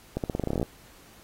accelerating click train, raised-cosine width 2 ms, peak -14 dBFS, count 14, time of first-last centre 0.17-0.629 s, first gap 68 ms, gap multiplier 0.88, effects pink hiss -54 dBFS RMS until 1.23 s + AAC 48 kbps

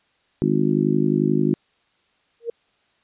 harmonic tone, 51.3 Hz, G#1, 21 cents flat, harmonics 3 / 4 / 5 / 6 / 7, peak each -23 / -23 / -23 / -23 / -23 dBFS, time 0.42-1.54 s, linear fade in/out 0 ms
sine tone with exponential growth, 466.2 Hz, A#4, in tune, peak -19 dBFS, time 2.4-2.5 s, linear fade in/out 5 ms, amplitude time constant 20 ms
effects white hiss -64 dBFS RMS until 3.03 s + resampled to 8000 Hz

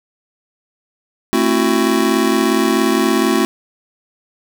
square chord, F# half-diminished seventh, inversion first, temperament just, 222 / 266.4 / 333 / 370 Hz, A3 / C4 / E4 / F#4, +16 / +31 / +18 / 0 cents, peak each -19 dBFS, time 1.33-3.45 s, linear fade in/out 0 ms, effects none

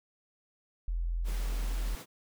sine tone, 42.48 Hz, F1, 47 cents flat, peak -29 dBFS, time 0.88-1.95 s, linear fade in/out 0 ms
pink high-pass noise, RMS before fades -46 dBFS, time 1.24-2.06 s, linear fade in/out 50 ms, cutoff 100 Hz, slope 96 dB/octave
effects none

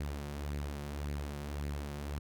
sawtooth tone with flanger, 72.3 Hz, D2, 27 cents flat, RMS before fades -39 dBFS, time 0-2.19 s, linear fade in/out 5 ms, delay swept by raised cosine 0.43 to 5.63 ms, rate 1.8 Hz, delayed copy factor +0.5, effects none

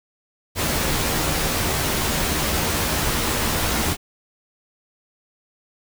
pink noise with comb filter, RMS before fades -22 dBFS, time 0.55-3.97 s, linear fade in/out 50 ms, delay 13 ms, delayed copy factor +0.5, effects none

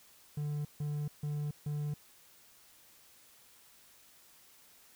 triangle tone bursts, 147.7 Hz, D3, 10 cents sharp, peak -31 dBFS, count 4, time 0.37-1.94 s, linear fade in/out 5 ms, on 280 ms, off 150 ms, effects white hiss -61 dBFS RMS until 4.95 s

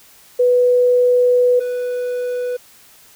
sine / triangle tone pair in turn, 493.9 / 493.9 Hz, B4 / B4, 0 / 0 cents, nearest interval unison, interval 0 cents, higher neither, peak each -10 / -17 dBFS, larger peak first, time 0.39-1.6 / 1.6-2.57 s, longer first, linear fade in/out 10 ms, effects white hiss -47 dBFS RMS until 3.15 s

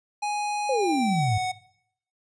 square tone with pitch glide, 830.6 to 740 Hz, G#5 to F#5, 0 to 0 cents, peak -26 dBFS, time 0.22-1.52 s, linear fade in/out 10 ms, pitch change -200 cents, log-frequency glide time 0.69-1.33 s
sine exponential sweep, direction down, 558 to 98 Hz, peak -22 dBFS, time 0.69-1.38 s, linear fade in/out 5 ms
effects noise-tail reverb RT60 0.7 s tail -18 dB re dry + resampled to 22050 Hz

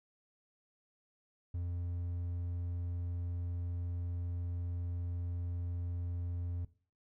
triangle tone, 87.31 Hz, F2, in tune, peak -33 dBFS, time 1.54-6.65 s, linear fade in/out 5 ms, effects noise-tail reverb RT60 0.4 s tail -17 dB re dry

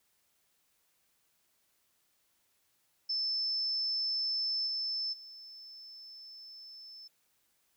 sine tone with level steps, 5274 Hz, E8, in tune, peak -30 / -32 / -47 dBFS, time 3.09-7.08 s, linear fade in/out 10 ms, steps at 4.66 / 5.12 s, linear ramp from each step 20 ms, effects white hiss -74 dBFS RMS until 7.76 s

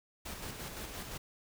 pink noise with tremolo, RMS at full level -42 dBFS, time 0.25-1.18 s, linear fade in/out 10 ms, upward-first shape square, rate 5.8 Hz, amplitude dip 35%, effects none

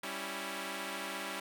5% pulse chord, C# diminished, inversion second, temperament equal, 196 / 277.2 / 329.6 Hz, G3 / C#4 / E4, 0 / 0 / 0 cents, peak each -31 dBFS, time 0.03-1.4 s, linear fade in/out 5 ms, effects none

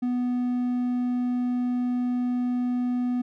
triangle tone, 246.9 Hz, B3, in tune, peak -21 dBFS, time 0.02-3.22 s, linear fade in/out 10 ms, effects none

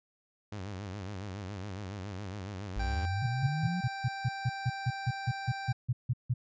sawtooth tone with vibrato, 98 Hz, G2, in tune, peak -34 dBFS, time 0.52-3.06 s, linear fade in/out 5 ms, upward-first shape sine, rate 7.2 Hz, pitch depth 130 cents each way
sine linear sweep, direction up, 47.52 to 185 Hz, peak -30 dBFS, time 2.76-3.81 s, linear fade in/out 10 ms
25% pulse tone, 784 Hz, G5, in tune, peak -33 dBFS, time 2.79-5.73 s, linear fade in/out 10 ms
sine tone bursts, 123.47 Hz, B2, in tune, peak -25 dBFS, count 16, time 3.22-6.34 s, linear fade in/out 10 ms, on 45 ms, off 160 ms
effects resampled to 16000 Hz

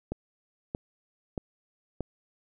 click train, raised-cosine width 2 ms, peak -18 dBFS, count 4, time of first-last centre 0.12-2.007 s, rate 1.59 Hz, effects none

